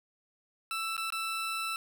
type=tone with dropouts; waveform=20% pulse; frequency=1325 Hz; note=E6; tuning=9 cents sharp; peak=-27 dBFS; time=0.71-1.76 s; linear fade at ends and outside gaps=1 ms; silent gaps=0.967-0.978 / 1.103-1.123 s; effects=9-bit